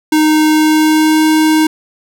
square tone with pitch glide, 309.3 to 312.5 Hz, D#4 to D#4, -10 to +8 cents, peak -8 dBFS, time 0.12-1.67 s, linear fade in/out 5 ms, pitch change +18 cents, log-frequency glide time 0.5-1.26 s, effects none

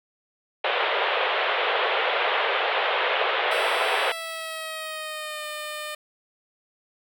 pink band-pass noise, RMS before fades -24 dBFS, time 0.64-4.12 s, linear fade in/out 5 ms, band 440 to 3500 Hz, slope 48 dB/octave
10% pulse tone with pitch glide, 659.3 to 604.6 Hz, E5 to D#5, 0 to -50 cents, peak -23 dBFS, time 3.51-5.95 s, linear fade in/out 5 ms, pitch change -150 cents, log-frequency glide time 4.14-5.46 s
effects none

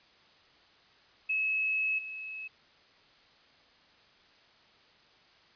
sine tone with level steps, 2581 Hz, E7, 37 cents flat, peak -27 / -38 dBFS, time 1.29-2.48 s, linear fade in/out 10 ms, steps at 1.98 s, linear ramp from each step 10 ms, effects white hiss -61 dBFS RMS until 5.55 s + resampled to 11025 Hz

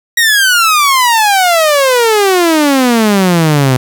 sawtooth exponential sweep, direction down, 1912 to 125 Hz, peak -3 dBFS, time 0.17-3.77 s, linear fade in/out 5 ms, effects none

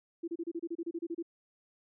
sine tone bursts, 336.6 Hz, E4, 36 cents sharp, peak -33 dBFS, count 13, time 0.23-1.227 s, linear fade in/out 10 ms, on 49 ms, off 30 ms, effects none

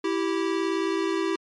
square tone pair together, 329.6 / 388.5 Hz, E4 / G4, 0 / -16 cents, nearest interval minor third, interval 284 cents, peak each -27 dBFS, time 0.04-1.36 s, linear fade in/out 5 ms, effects low-pass 5000 Hz 12 dB/octave + MP3 48 kbps

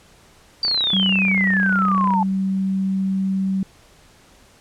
sine exponential sweep, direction down, 4699 to 856 Hz, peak -17 dBFS, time 0.63-2.23 s, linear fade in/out 2 ms
click train, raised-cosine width 0.5 ms, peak -17 dBFS, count 48, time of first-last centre 0.65-2.137 s, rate 31.6 Hz
sine tone, 191.8 Hz, G3, 37 cents flat, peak -18 dBFS, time 0.93-3.63 s, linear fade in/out 2 ms
effects pink hiss -51 dBFS RMS until 4.6 s + low-pass 10000 Hz 12 dB/octave

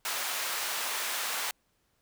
pink high-pass noise, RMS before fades -33 dBFS, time 0.05-1.51 s, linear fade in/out 2 ms, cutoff 950 Hz, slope 12 dB/octave, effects pink hiss -73 dBFS RMS until 2.01 s

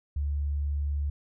sine tone, 72.1 Hz, D2, 31 cents flat, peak -26 dBFS, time 0.16-1.1 s, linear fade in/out 5 ms, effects none

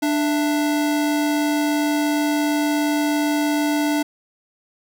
square tone pair together, 295.6 / 664 Hz, D4 / E5, +11 / +12 cents, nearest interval octave + major second, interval 1401 cents, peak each -19 / -28 dBFS, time 0.02-4.03 s, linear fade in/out 10 ms, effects none

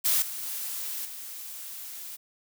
blue noise with level steps, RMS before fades -24 / -36 / -34 / -40 dBFS, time 0.04-2.17 s, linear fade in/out 20 ms, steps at 0.22 / 0.43 / 1.05 s, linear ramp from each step 2 ms, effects none

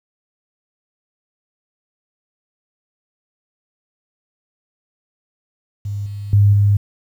sine tone with level steps, 101.7 Hz, G#2, 36 cents flat, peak -21 / -25 / -8 / -10 dBFS, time 5.85-6.77 s, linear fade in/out 5 ms, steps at 6.06 / 6.33 / 6.53 s, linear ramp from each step 2 ms, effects 8-bit

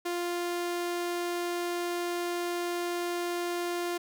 sawtooth tone, 349.2 Hz, F4, in tune, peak -26 dBFS, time 0.05-3.98 s, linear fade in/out 10 ms, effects none

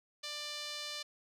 sawtooth tone with band-pass filter, 592 Hz, D5, 14 cents sharp, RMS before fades -42 dBFS, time 0.23-1.03 s, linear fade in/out 10 ms, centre 4300 Hz, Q 1.9, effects none

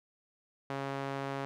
sawtooth tone with band-pass filter, 137.4 Hz, C#3, 15 cents flat, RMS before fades -37 dBFS, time 0.7-1.45 s, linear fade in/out 0 ms, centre 890 Hz, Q 0.6, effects none

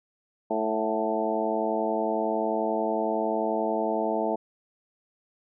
harmonic tone with a mistuned harmonic, 110 Hz, A2, in tune, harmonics 2 / 3 / 4 / 5 / 6 / 7 / 8, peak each -33 / -32 / -31 / -34 / -29 / -34 / -32 dBFS, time 0.5-4.36 s, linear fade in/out 10 ms, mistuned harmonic 7, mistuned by -43 cents, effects none

